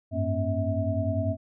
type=tone cluster; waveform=sine; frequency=94.6 / 104.8 / 233.9 / 272.9 / 645 Hz; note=F#2 / G#2 / A#3 / C#4 / E5; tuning=+39 / +16 / +6 / -27 / -38 cents; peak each=-28 / -31 / -34 / -33 / -30 dBFS; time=0.11-1.37 s; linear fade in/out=50 ms; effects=none